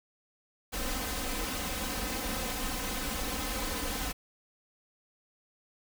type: noise with comb filter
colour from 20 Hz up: pink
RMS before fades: -34 dBFS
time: 0.72-4.13 s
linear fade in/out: 20 ms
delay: 3.9 ms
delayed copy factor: +1
effects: none